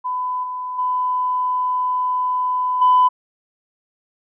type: tone with level steps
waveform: sine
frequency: 1003 Hz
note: B5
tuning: 26 cents sharp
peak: -20 / -24 / -17 / -9 dBFS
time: 0.04-3.09 s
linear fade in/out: 20 ms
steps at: 0.43 / 0.78 / 2.81 s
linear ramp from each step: 10 ms
effects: tanh soft clip ceiling -6 dBFS